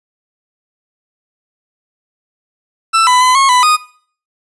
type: tone with pitch steps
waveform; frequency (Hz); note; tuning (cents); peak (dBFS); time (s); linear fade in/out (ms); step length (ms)
40% pulse; 1330 / 998 / 1013 / 1089 / 996 / 1237; E6 / B5 / B5 / C#6 / B5 / D#6; +15 / +18 / +44 / -31 / +14 / -10; -7; 2.93-3.77; 20; 140
effects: noise-tail reverb RT60 0.5 s tail -20 dB re dry + resampled to 24000 Hz